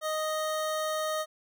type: tone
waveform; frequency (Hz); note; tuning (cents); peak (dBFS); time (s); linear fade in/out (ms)
25% pulse; 622.3; D#5; 0; -25; 0.01-1.26; 50
effects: none